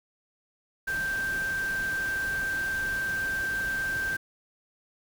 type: tone in noise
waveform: sine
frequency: 1568 Hz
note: G6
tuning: in tune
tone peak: -27 dBFS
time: 0.87-4.17 s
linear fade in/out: 10 ms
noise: pink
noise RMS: -40 dBFS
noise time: 0.87-4.17 s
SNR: +10 dB
effects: none